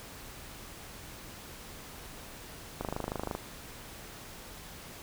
click train, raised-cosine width 1 ms, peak -19 dBFS, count 15, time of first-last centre 2.81-3.351 s, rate 25.9 Hz, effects pink hiss -47 dBFS RMS until 5.02 s

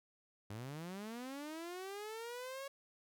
sawtooth linear sweep, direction up, 98 to 557 Hz, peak -40 dBFS, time 0.5-2.68 s, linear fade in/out 5 ms, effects none

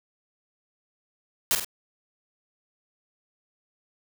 white noise with echo, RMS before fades -22 dBFS, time 1.51-1.55 s, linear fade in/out 0 ms, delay 48 ms, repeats 2, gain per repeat -6 dB, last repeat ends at 1.646 s, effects none

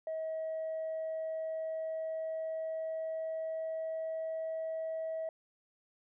sine tone with pitch glide, 639 to 644.2 Hz, D#5 to E5, +46 to -40 cents, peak -33 dBFS, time 0.07-5.29 s, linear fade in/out 2 ms, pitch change +14 cents, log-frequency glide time 0.27-4.54 s, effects tanh soft clip ceiling -32 dBFS

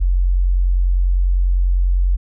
sine tone, 45.06 Hz, F#1, 45 cents flat, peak -12 dBFS, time 0-2.17 s, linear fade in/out 20 ms, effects none

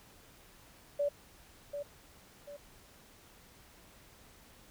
sine tone with echo, 576 Hz, D5, 34 cents flat, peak -28 dBFS, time 0.99-1.09 s, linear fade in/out 10 ms, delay 740 ms, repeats 2, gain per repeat -8 dB, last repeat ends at 2.57 s, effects pink hiss -59 dBFS RMS until 4.7 s

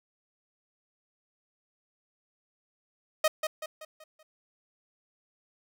sawtooth tone with echo, 624 Hz, D#5, 5 cents sharp, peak -17 dBFS, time 3.24-3.28 s, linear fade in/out 5 ms, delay 190 ms, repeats 5, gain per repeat -7 dB, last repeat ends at 4.23 s, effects none

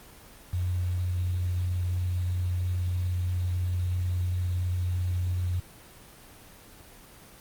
sine tone with quantisation, 89.7 Hz, F2, 47 cents sharp, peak -25 dBFS, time 0.53-5.6 s, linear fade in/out 5 ms, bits 8, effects pink hiss -50 dBFS RMS until 7.4 s + Opus 24 kbps

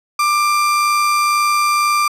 35% pulse tone with amplitude modulation, 1186 Hz, D6, 17 cents sharp, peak -10 dBFS, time 0.19-2.08 s, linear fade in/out 5 ms, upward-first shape sine, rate 102 Hz, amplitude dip 25%, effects low-pass 12000 Hz 12 dB/octave

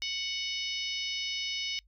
harmonic tone, 740 Hz, F#5, in tune, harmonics 3 / 4 / 5 / 6 / 7 / 8, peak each -38 / -36 / -39 / -43 / -38 / -45 dBFS, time 0.02-1.79 s, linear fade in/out 0 ms, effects noise-tail reverb RT60 0.1 s tail -26 dB re dry + added 50 Hz sine -60 dBFS peak until 1.87 s

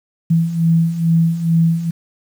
sine beating tone pair, 163.8 / 166.1 Hz, E3 / E3, -11 / +13 cents, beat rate 2.3 Hz, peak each -18 / -13 dBFS, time 0.3-1.91 s, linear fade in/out 10 ms, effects 7-bit

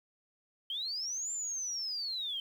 sine linear two-way sweep, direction up then down, 3078 to 7300 to 3078 Hz, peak -34 dBFS, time 0.7-2.4 s, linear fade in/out 2 ms, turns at 1.32 s, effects 10-bit

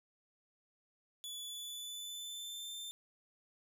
sawtooth tone with pitch glide, 3440 to 3570 Hz, A7 to A7, -40 to +24 cents, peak -40 dBFS, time 1.24-2.91 s, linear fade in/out 0 ms, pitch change +64 cents, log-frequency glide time 1.41-2.73 s, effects 13-bit

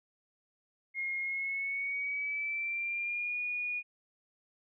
sine tone with pitch glide, 2146 to 2451 Hz, C7 to D#7, +43 to -27 cents, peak -32 dBFS, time 0.94-3.83 s, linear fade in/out 50 ms, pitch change +230 cents, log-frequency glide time 1.2-3.39 s, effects none

